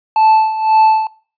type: tone with tremolo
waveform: triangle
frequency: 876 Hz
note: A5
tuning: 8 cents flat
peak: -4 dBFS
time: 0.16-1.07 s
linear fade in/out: 2 ms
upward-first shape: sine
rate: 1.9 Hz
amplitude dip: 75%
effects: noise-tail reverb RT60 0.4 s tail -20 dB re dry + resampled to 11025 Hz